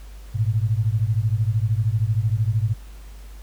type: beating tone pair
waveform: sine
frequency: 104.7 / 117.7 Hz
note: G#2 / A#2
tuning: +15 / +17 cents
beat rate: 13 Hz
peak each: -20 / -22 dBFS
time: 0.34-2.74 s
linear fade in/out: 20 ms
effects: added 50 Hz sine -37 dBFS peak until 3.42 s + pink hiss -51 dBFS RMS until 3.42 s